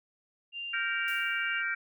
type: tone with tremolo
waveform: sine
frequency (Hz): 2790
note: F7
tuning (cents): -2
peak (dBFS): -35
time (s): 0.52-1.63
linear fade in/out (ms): 50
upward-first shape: sine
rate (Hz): 1.9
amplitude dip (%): 25
type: chord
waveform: sine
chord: G minor seventh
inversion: third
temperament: equal with one note detuned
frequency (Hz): 1396.9 / 1568 / 1864.7 / 2317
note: F6 / G6 / Bb6 / D7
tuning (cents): 0 / 0 / 0 / -24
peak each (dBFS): -35 / -33 / -38 / -34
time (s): 0.73-1.75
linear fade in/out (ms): 10
type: noise with exponential decay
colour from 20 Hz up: blue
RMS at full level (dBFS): -46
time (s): 1.08-1.68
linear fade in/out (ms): 0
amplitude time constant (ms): 130
effects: none